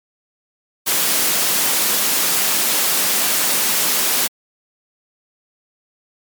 white high-pass noise, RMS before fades -17 dBFS, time 0.86-4.28 s, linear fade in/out 20 ms, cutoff 150 Hz, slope 48 dB/octave, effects MP3 96 kbps

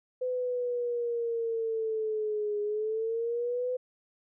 sine linear two-way sweep, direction down then up, 507 to 413.6 to 507 Hz, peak -28 dBFS, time 0.21-3.77 s, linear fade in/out 10 ms, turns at 2.61 s, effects none

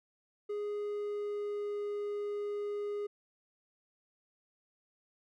triangle tone with pitch glide, 414.3 to 411.9 Hz, G#4 to G#4, -4 to -14 cents, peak -32 dBFS, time 0.49-3.07 s, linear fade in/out 10 ms, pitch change -10 cents, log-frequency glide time 0.68-1.81 s, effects none

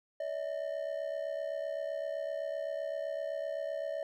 triangle ring-modulated tone, 606 Hz, D#5, 46 cents flat, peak -29 dBFS, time 0.2-4.03 s, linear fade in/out 2 ms, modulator 33.9 Hz, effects none

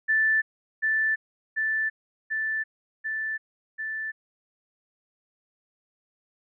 sine tone with echo, 1760 Hz, A6, in tune, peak -19 dBFS, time 0.08-0.42 s, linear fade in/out 20 ms, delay 740 ms, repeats 5, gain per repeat -2 dB, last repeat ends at 4.12 s, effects none

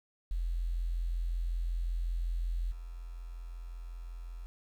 sine tone with level steps, 42.7 Hz, F1, 38 cents flat, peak -30 / -40 dBFS, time 0.31-4.46 s, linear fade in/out 0 ms, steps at 2.71 s, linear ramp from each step 10 ms, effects 10-bit

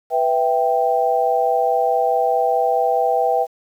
sine chord, E minor, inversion second, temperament equal, 493.9 / 659.3 / 784 Hz, B4 / E5 / G5, 0 / 0 / 0 cents, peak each -20 / -20 / -18 dBFS, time 0.1-3.47 s, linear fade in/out 50 ms, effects 8-bit

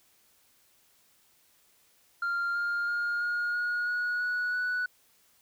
sine tone with pitch steps, 1393 / 1405.1 / 1417.3 / 1429.7 / 1442.1 / 1454.7 / 1467.3 / 1480.1 Hz, F6 / F6 / F6 / F6 / F#6 / F#6 / F#6 / F#6, -5 / +10 / +25 / +40 / -45 / -30 / -15 / 0 cents, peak -25 dBFS, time 2.22-4.86 s, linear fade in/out 5 ms, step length 330 ms, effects tanh soft clip ceiling -26 dBFS + white hiss -65 dBFS RMS until 5.41 s

